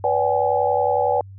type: tone cluster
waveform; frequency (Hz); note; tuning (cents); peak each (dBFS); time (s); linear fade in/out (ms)
sine; 494.5 / 574 / 767 / 838; B4 / D5 / G5 / G#5; +2 / -40 / -38 / +15; -22; 0.04-1.21; 2
effects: added 97 Hz sine -37 dBFS peak until 1.38 s